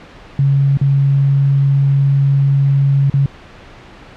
sine tone with dropouts, 138.59 Hz, C#3, in tune, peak -9 dBFS, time 0.39-3.26 s, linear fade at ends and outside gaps 2 ms, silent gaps 0.772-0.813 / 3.099-3.139 s, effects pink hiss -38 dBFS RMS until 4.16 s + low-pass 3000 Hz 12 dB/octave

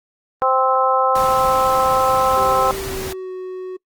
harmonic tone, 261.3 Hz, C4, 2 cents flat, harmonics 2 / 3 / 4 / 5, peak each -19 / -19 / -19 / -19 dBFS, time 0.42-2.71 s, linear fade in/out 0 ms
pink noise, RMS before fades -29 dBFS, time 1.15-3.13 s, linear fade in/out 5 ms
triangle tone with pitch glide, 390 to 370.5 Hz, G4 to F#4, -9 to +2 cents, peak -24 dBFS, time 2.36-3.77 s, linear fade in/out 10 ms, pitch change -89 cents, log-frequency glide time 2.75-3.31 s
effects noise-tail reverb RT60 0.1 s tail -24 dB re dry + Opus 24 kbps

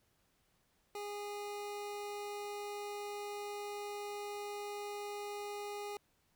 25% pulse tone, 411 Hz, G#4, 18 cents flat, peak -37 dBFS, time 0.95-5.97 s, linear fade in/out 2 ms, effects pink hiss -75 dBFS RMS until 6.35 s

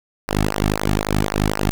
sawtooth tone with flanger, 51.4 Hz, G#1, 17 cents flat, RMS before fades -20 dBFS, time 0.28-1.71 s, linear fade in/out 0 ms, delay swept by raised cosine 0.27 to 2.07 ms, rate 3.9 Hz, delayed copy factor -1, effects none

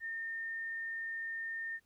sine tone, 1819 Hz, A#6, 43 cents flat, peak -37 dBFS, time 0-1.8 s, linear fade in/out 50 ms, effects pink hiss -75 dBFS RMS until 1.85 s

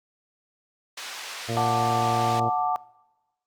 white band-pass noise, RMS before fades -37 dBFS, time 0.97-2.4 s, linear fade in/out 5 ms, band 670 to 4700 Hz, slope 12 dB/octave
harmonic tone, 115.6 Hz, A#2, 14 cents flat, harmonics 1 / 2 / 3 / 4 / 5 / 6, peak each -29 / -33 / -34 / -34 / -35 / -35 dBFS, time 1.48-2.5 s, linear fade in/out 20 ms
sine chord, D major, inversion first, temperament just, 734.2 / 881 / 1174.7 Hz, F#5 / A5 / D6, -14 / +2 / 0 cents, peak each -24 / -27 / -28 dBFS, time 1.57-2.76 s, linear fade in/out 0 ms
effects noise-tail reverb RT60 1.0 s tail -22 dB re dry + Opus 48 kbps

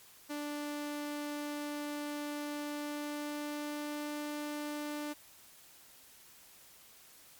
sawtooth tone with pitch glide, 293.7 to 296.1 Hz, D4 to D4, 0 to +14 cents, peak -33 dBFS, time 0.29-5.14 s, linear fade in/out 20 ms, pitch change +14 cents, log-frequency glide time 2.58-4.12 s, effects white hiss -58 dBFS RMS until 7.39 s + MP3 96 kbps

